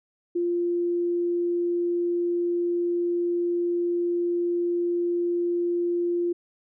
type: tone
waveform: sine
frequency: 347.6 Hz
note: F4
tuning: 8 cents flat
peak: -22 dBFS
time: 0.35-6.33 s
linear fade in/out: 10 ms
effects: none